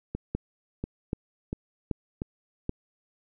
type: two click trains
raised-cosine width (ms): 3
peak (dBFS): -18 / -15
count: 4 / 4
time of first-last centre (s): 0.15-2.219 / 0.35-2.694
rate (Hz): 1.45 / 1.28
effects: none